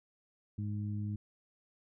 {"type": "harmonic tone", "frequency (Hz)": 103.83, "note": "G#2", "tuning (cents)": 0, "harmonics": [1, 2, 3], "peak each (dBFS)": [-35, -40, -49], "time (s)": [0.58, 1.16], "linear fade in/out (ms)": 5, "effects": []}